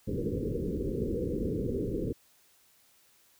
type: low-pass noise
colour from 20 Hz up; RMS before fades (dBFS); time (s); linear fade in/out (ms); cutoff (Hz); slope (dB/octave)
white; -32; 0.07-2.13; 10; 500; 96
effects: white hiss -64 dBFS RMS until 3.39 s